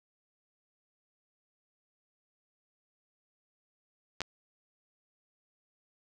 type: clicks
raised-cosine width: 0.2 ms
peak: -16 dBFS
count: 2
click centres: 4.206 / 4.217 s
effects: none